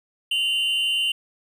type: tone pair together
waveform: triangle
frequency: 2794 / 3041 Hz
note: F7 / F#7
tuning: 0 / +47 cents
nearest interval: minor second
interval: 147 cents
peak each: -21 / -22 dBFS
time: 0.31-1.12 s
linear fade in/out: 5 ms
effects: none